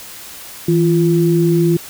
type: tone pair together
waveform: sine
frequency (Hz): 163.15 / 344.1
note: E3 / F4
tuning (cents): -18 / -26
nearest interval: octave + minor second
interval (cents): 1292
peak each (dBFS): -13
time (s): 0.68-1.77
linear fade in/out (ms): 5
effects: white hiss -34 dBFS RMS until 1.89 s